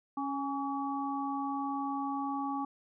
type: tone cluster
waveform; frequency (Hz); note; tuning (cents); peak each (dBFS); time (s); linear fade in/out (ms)
sine; 276.5 / 828 / 1135; C#4 / G#5 / C#6; -4 / -5 / +41; -35 / -36 / -38; 0.17-2.65; 5
effects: none